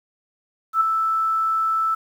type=tone with ADSR envelope; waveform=sine; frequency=1318.5 Hz; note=E6; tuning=in tune; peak=-12 dBFS; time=0.73-1.95 s; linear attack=79 ms; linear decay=5 ms; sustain=-6 dB; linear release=9 ms; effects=8-bit